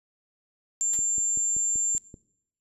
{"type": "tone", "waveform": "sine", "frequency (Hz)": 7300, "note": "A#8", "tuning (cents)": -37, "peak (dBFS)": -23, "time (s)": [0.81, 1.98], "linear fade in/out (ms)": 0}
{"type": "noise with exponential decay", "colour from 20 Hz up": "white", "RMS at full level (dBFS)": -35, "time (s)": [0.93, 1.03], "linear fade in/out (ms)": 5, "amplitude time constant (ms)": 21}
{"type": "click train", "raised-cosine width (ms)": 3, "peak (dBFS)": -30, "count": 7, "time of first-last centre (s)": [0.99, 2.142], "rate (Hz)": 5.21}
{"effects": ["noise-tail reverb RT60 0.7 s tail -20 dB re dry", "resampled to 32000 Hz"]}